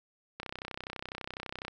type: click train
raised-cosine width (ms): 0.3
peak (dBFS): -22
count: 42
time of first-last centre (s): 0.4-1.681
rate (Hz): 32
effects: none